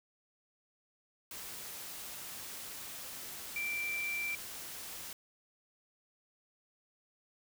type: tone in noise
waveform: sine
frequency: 2349 Hz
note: D7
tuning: in tune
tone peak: -34 dBFS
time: 3.56-4.35 s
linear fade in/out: 2 ms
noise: white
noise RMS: -45 dBFS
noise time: 1.31-5.13 s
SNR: +8 dB
effects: none